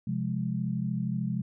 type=chord; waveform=sine; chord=F minor; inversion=second; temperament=equal; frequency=130.81 / 174.61 / 207.7 Hz; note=C3 / F3 / Ab3; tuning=0 / 0 / 0 cents; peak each=-32 dBFS; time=0.07-1.42 s; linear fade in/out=5 ms; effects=none